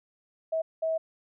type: tone bursts at uneven times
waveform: sine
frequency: 645 Hz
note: E5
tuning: 38 cents flat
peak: -25 dBFS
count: 2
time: 0.52-0.62 / 0.82-0.98 s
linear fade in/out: 10 ms
effects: none